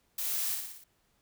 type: noise with echo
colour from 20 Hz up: blue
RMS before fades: -34 dBFS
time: 0.18-0.55 s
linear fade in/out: 5 ms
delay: 58 ms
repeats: 5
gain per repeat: -4 dB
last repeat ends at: 0.84 s
effects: pink hiss -72 dBFS RMS until 1.21 s